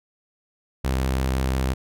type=tone with vibrato; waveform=sawtooth; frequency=65.41 Hz; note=C2; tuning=in tune; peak=-17 dBFS; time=0.84-1.74 s; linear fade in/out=10 ms; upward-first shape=sine; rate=5.8 Hz; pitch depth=12 cents each way; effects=none